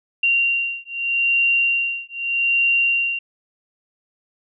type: beating tone pair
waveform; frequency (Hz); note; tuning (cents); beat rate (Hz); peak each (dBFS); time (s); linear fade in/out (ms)
sine; 2764 / 2764.81; F7 / F7; -19 / -18; 0.81; -20; 0.23-3.19; 5
effects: none